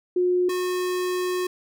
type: tone pair in turn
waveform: sine / square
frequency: 360 / 363.1 Hz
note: F#4 / F#4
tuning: -47 / -33 cents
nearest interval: unison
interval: 14 cents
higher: second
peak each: -18 / -24 dBFS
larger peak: first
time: 0.16-0.49 / 0.49-1.47 s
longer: second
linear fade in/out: 5 ms
effects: none

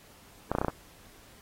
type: clicks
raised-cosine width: 1 ms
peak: -13 dBFS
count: 6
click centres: 0.516 / 0.551 / 0.585 / 0.615 / 0.647 / 0.683 s
effects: pink hiss -56 dBFS RMS until 1.41 s + AAC 48 kbps

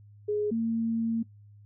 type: tone pair in turn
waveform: sine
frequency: 417.9 / 227.5 Hz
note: G#4 / A#3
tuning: +11 / -42 cents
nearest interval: major seventh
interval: 1053 cents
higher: first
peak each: -25 dBFS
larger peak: neither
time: 0.28-0.51 / 0.51-1.23 s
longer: second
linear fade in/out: 10 ms
effects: noise-tail reverb RT60 0.1 s tail -18 dB re dry + added 103 Hz sine -50 dBFS peak until 1.65 s

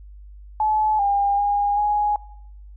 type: tone with pitch steps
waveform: sine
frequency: 859 / 804 / 815 / 832 Hz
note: A5 / G5 / G#5 / G#5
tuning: -42 / +44 / -33 / +3 cents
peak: -17 dBFS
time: 0.6-2.16 s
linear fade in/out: 2 ms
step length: 390 ms
effects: noise-tail reverb RT60 0.8 s tail -22 dB re dry + added 50 Hz sine -39 dBFS peak until 2.76 s

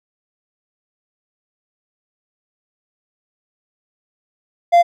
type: tone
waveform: triangle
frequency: 691 Hz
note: F5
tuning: 19 cents flat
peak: -5 dBFS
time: 4.72-4.83 s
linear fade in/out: 20 ms
effects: none

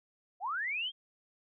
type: linear sweep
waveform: sine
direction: up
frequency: 659.3 to 3270 Hz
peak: -32 dBFS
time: 0.4-0.92 s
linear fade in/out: 50 ms
effects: none

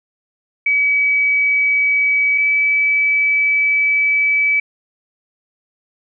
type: tone pair in turn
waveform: sine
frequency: 2279 / 2296 Hz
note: C#7 / D7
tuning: +47 / -40 cents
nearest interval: unison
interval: 13 cents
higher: second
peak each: -12 dBFS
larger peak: neither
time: 0.66-2.38 / 2.38-4.6 s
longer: second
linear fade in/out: 5 ms
effects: none

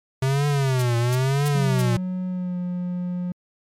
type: tone with vibrato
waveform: square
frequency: 130.81 Hz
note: C3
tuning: in tune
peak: -19 dBFS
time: 0.22-1.97 s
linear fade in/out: 5 ms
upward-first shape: triangle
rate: 1 Hz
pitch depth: 200 cents each way
type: noise bursts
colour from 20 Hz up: blue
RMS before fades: -29 dBFS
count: 4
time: 0.79-1.818 s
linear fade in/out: 5 ms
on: 32 ms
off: 300 ms
type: tone with pitch glide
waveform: triangle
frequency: 183.6 to 178.58 Hz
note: F#3 to F3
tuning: -13 to +39 cents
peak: -22 dBFS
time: 1.55-3.32 s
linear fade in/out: 2 ms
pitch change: -48 cents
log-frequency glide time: 2.27-2.57 s
effects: low-pass 11000 Hz 12 dB/octave + MP3 96 kbps

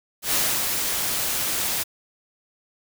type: noise with ADSR envelope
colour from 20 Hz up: white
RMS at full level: -21 dBFS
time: 0.22-1.84 s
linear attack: 110 ms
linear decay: 300 ms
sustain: -4 dB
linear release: 20 ms
effects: none

